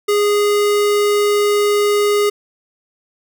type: tone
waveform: square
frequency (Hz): 412.6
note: G#4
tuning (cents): -11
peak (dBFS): -13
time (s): 0.08-2.3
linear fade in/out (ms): 10
effects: none